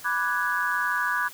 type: chord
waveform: sine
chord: G# half-diminished seventh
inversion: first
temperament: equal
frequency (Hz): 987.8 / 1174.7 / 1480 / 1661.2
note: B5 / D6 / F#6 / G#6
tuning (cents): 0 / 0 / 0 / 0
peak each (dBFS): -30 / -30 / -28 / -27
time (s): 0.04-1.29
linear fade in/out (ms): 20
effects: white hiss -45 dBFS RMS until 1.33 s